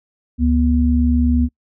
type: tone pair together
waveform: sine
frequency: 72 / 243 Hz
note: D2 / B3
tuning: -34 / -28 cents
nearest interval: octave + major sixth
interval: 2106 cents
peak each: -15 dBFS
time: 0.38-1.49 s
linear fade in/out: 50 ms
effects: noise-tail reverb RT60 0.1 s tail -24 dB re dry